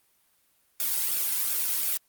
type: noise with flanger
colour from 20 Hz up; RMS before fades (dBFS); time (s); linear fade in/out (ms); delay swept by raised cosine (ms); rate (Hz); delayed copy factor
blue; -27; 0.8-1.97; 0; 1 to 1.74; 2.8; -0.5
effects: white hiss -67 dBFS RMS until 2.08 s + Opus 32 kbps